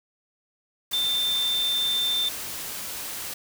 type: tone in noise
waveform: sine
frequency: 3570 Hz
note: A7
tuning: 24 cents sharp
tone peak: -22 dBFS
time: 0.93-2.29 s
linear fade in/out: 5 ms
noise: white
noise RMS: -34 dBFS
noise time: 0.91-3.34 s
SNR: +9 dB
effects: none